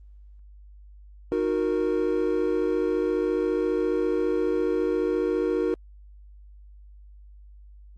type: chord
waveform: triangle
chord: D# minor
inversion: none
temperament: equal with one note detuned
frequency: 311.1 / 365.7 / 466.2 Hz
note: D#4 / F#4 / A#4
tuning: 0 / -20 / 0 cents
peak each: -26 / -24 / -24 dBFS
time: 1.32-5.74 s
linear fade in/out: 0 ms
effects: added 50 Hz sine -45 dBFS peak until 7.97 s + Opus 24 kbps